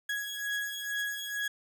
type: beating tone pair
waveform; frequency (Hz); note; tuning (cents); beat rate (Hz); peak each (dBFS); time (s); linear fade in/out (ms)
35% pulse; 1663 / 1665.2; G#6 / G#6; +2 / +4; 2.2; -35 / -33; 0.09-1.48; 5
effects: none